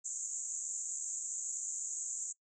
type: band-pass noise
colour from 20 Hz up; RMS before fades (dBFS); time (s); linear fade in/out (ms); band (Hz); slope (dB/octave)
pink; -40; 0.04-2.33; 20; 6700 to 7600; 96
effects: noise-tail reverb RT60 0.1 s tail -21 dB re dry